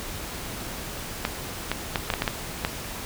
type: clicks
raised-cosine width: 0.3 ms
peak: -7 dBFS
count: 8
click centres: 1.251 / 1.716 / 1.958 / 2.102 / 2.138 / 2.221 / 2.278 / 2.649 s
effects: pink hiss -35 dBFS RMS until 3.05 s